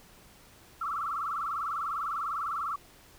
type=tone with vibrato; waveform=sine; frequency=1238 Hz; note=D#6; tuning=9 cents flat; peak=-30 dBFS; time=0.81-2.76 s; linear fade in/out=5 ms; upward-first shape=sine; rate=20 Hz; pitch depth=180 cents each way; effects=pink hiss -56 dBFS RMS until 3.18 s